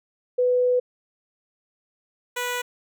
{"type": "tone pair in turn", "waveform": ["sine", "10% pulse"], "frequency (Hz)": [497, 491], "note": ["B4", "B4"], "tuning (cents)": [11, -10], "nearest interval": "unison", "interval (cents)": 21, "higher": "first", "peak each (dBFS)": -17, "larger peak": "neither", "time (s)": [[0.38, 0.8], [2.36, 2.62]], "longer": "first", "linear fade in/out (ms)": 10, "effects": []}